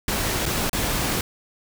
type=noise with dropouts; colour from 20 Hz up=pink; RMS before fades=-24 dBFS; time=0.08-1.21 s; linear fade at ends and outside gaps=2 ms; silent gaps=0.456-0.461 / 0.696-0.73 s; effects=none